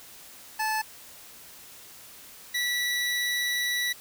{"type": "tone pair in turn", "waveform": "25% pulse", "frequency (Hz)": [870, 1953.1], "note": ["A5", "B6"], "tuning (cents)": [-20, -20], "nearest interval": "octave + major second", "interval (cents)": 1400, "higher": "second", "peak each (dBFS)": -22, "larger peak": "neither", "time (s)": [[0.59, 0.82], [2.54, 3.93]], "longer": "second", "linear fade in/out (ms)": 10, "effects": ["white hiss -48 dBFS RMS until 4 s"]}